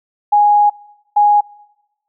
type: tone bursts at uneven times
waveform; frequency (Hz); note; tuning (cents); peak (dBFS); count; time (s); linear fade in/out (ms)
sine; 828; G#5; -5; -7; 2; 0.32-0.7 / 1.16-1.41; 10
effects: noise-tail reverb RT60 1.0 s tail -23 dB re dry